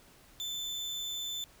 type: tone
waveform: 35% pulse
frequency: 3527 Hz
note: A7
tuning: 3 cents sharp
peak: -33 dBFS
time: 0.4-1.44 s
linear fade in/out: 0 ms
effects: pink hiss -59 dBFS RMS until 1.6 s